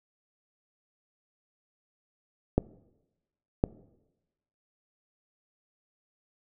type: clicks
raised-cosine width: 2 ms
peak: -8 dBFS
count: 2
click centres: 2.58 / 3.639 s
effects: noise-tail reverb RT60 1.0 s tail -21 dB re dry